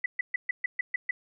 sine tone bursts, 1989 Hz, B6, 12 cents sharp, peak -24 dBFS, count 8, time 0.04-1.11 s, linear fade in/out 5 ms, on 20 ms, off 130 ms, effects none

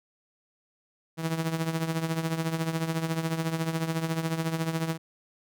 sawtooth tone with tremolo, 162.6 Hz, E3, 23 cents flat, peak -20 dBFS, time 1.17-4.98 s, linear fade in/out 50 ms, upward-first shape triangle, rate 14 Hz, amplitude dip 75%, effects none

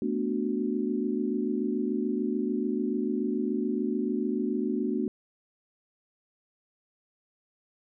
sine chord, B minor seventh, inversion third, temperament equal, 220 / 246.9 / 293.7 / 370 Hz, A3 / B3 / D4 / F#4, 0 / 0 / 0 / 0 cents, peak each -31 / -31 / -32 / -32 dBFS, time 0.02-5.08 s, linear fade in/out 2 ms, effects none

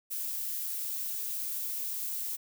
violet noise, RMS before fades -35 dBFS, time 0.1-2.37 s, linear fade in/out 20 ms, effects none

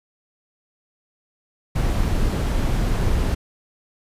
brown noise, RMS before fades -20 dBFS, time 1.75-3.35 s, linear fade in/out 10 ms, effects resampled to 32000 Hz

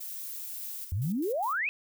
violet noise, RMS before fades -39 dBFS, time 0-0.85 s, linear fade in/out 10 ms
violet noise with tremolo, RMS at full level -45 dBFS, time 0.61-1.58 s, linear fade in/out 0 ms, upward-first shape square, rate 4.9 Hz, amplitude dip 80%
sine exponential sweep, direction up, 82.7 to 2637 Hz, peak -27 dBFS, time 0.92-1.69 s, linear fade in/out 0 ms
effects none

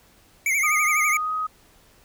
square tone with vibrato, 2200 Hz, C#7, 14 cents flat, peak -20 dBFS, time 0.46-1.17 s, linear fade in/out 2 ms, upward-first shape triangle, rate 12 Hz, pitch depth 120 cents each way
sine tone with pitch glide, 1231 to 1257.6 Hz, D#6 to D#6, -19 to +18 cents, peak -23 dBFS, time 0.63-1.47 s, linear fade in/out 10 ms, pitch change +37 cents, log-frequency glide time 1.12-1.33 s
effects pink hiss -56 dBFS RMS until 2.04 s

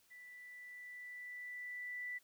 sine tone with level ramp, 1975.5 Hz, B6, in tune, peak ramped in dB -53 to -40 dBFS, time 0.1-2.19 s, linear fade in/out 20 ms, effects white hiss -71 dBFS RMS until 2.23 s

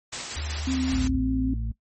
white noise with tremolo, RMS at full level -31 dBFS, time 0.12-1.08 s, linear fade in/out 10 ms, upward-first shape square, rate 5.3 Hz, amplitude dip 25%
sine tone with pitch glide, 75.3 to 76.26 Hz, D2 to D#2, +44 to -34 cents, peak -29 dBFS, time 0.36-1.19 s, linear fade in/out 10 ms, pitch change +22 cents, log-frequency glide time 0.58-0.94 s
sine tone with vibrato, 261.2 Hz, C4, 3 cents flat, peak -23 dBFS, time 0.67-1.54 s, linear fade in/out 5 ms, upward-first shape sine, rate 5 Hz, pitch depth 16 cents each way
harmonic tone, 56 Hz, A1, 31 cents sharp, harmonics 1 / 2 / 4, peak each -27 / -33 / -39 dBFS, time 0.92-1.72 s, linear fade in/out 5 ms
effects noise-tail reverb RT60 0.1 s tail -18 dB re dry + MP3 32 kbps

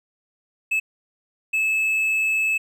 triangle tone bursts at uneven times, 2604 Hz, E7, 22 cents flat, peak -17 dBFS, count 2, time 0.71-0.8 / 1.53-2.58 s, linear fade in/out 10 ms, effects none

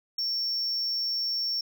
sine tone, 5460 Hz, F8, 40 cents flat, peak -24 dBFS, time 0.18-1.61 s, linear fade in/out 5 ms, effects tanh soft clip ceiling -25 dBFS

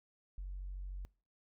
sine tone, 46.69 Hz, F#1, 16 cents sharp, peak -39 dBFS, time 0.38-1.05 s, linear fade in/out 0 ms, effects noise-tail reverb RT60 0.4 s tail -25 dB re dry + tanh soft clip ceiling -36 dBFS

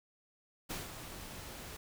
pink noise with ADSR envelope, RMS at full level -39 dBFS, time 0.69-1.77 s, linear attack 19 ms, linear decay 170 ms, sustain -8 dB, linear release 7 ms, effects none

